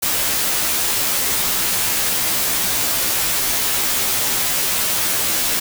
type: noise with comb filter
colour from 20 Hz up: white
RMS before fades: -19 dBFS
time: 0.02-5.6 s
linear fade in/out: 10 ms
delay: 14 ms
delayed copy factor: -0.95
effects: none